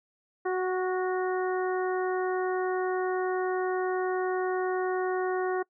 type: harmonic tone with a mistuned harmonic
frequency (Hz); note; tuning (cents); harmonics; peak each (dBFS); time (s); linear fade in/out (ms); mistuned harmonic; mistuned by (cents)
370; F#4; 0; 1 / 2 / 3 / 4 / 5; -27 / -33 / -37 / -39 / -41; 0.45-5.63; 10; 4; -22
effects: noise-tail reverb RT60 0.1 s tail -24 dB re dry